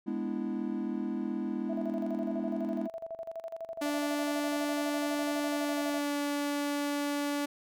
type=chord; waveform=triangle; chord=E dominant seventh; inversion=first; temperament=equal; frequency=207.7 / 246.9 / 293.7 / 329.6 Hz; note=G#3 / B3 / D4 / E4; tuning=0 / 0 / 0 / 0 cents; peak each=-34 / -34 / -37 / -35 dBFS; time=0.06-2.88 s; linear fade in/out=20 ms
type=tone with tremolo; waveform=sine; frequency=659.3 Hz; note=E5; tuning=in tune; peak=-35 dBFS; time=1.69-6.02 s; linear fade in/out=10 ms; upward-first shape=square; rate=12 Hz; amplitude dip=80%
type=tone with pitch glide; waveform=sawtooth; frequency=291.8 to 288.3 Hz; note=D4 to D4; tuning=-11 to -32 cents; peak=-26 dBFS; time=3.81-7.46 s; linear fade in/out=10 ms; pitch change=-21 cents; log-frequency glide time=5.47-6.16 s
effects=none